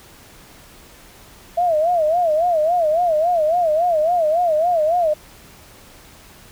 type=tone with vibrato; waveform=sine; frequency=660 Hz; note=E5; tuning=2 cents sharp; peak=-14 dBFS; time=1.57-5.14 s; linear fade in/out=10 ms; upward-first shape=sine; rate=3.6 Hz; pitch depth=150 cents each way; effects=pink hiss -45 dBFS RMS until 6.51 s